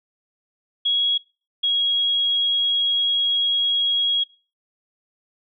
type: tone pair in turn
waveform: sine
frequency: 3322 / 3303 Hz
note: G#7 / G#7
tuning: 0 / -10 cents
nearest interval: unison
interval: 10 cents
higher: first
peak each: -17 / -17 dBFS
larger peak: neither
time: 0.85-1.18 / 1.63-4.24 s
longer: second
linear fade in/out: 10 ms
effects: noise-tail reverb RT60 0.4 s tail -25 dB re dry